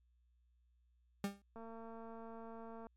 40% pulse tone with exponential decay, 199.7 Hz, G3, 32 cents sharp, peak -32 dBFS, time 1.24-1.42 s, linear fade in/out 2 ms, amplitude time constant 39 ms
click train, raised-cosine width 1 ms, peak -39 dBFS, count 298, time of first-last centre 1.56-2.868 s, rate 227 Hz
effects added 60 Hz sine -70 dBFS peak until 2.96 s + MP3 64 kbps

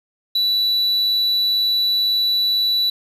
triangle tone, 3951 Hz, B7, in tune, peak -14 dBFS, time 0.35-2.9 s, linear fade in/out 5 ms, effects resampled to 32000 Hz + 8-bit

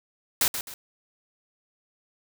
white noise with echo, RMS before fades -22 dBFS, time 0.41-0.48 s, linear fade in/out 2 ms, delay 130 ms, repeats 2, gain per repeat -9 dB, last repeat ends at 0.74 s, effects none

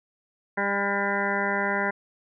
harmonic tone with a mistuned harmonic, 199.9 Hz, G3, 34 cents sharp, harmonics 1 / 2 / 3 / 4 / 5 / 7 / 8 / 9 / 10, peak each -32 / -32 / -32 / -32 / -32 / -32 / -32 / -32 / -32 dBFS, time 0.57-1.91 s, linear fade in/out 10 ms, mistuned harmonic 7, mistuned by +22 cents, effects none

